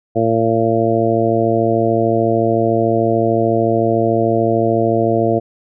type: harmonic tone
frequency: 113.6 Hz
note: A#2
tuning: 44 cents flat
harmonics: 1 / 2 / 3 / 4 / 5 / 6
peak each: -21 / -21 / -18 / -19 / -20 / -18 dBFS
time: 0.15-5.4 s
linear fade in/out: 20 ms
effects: none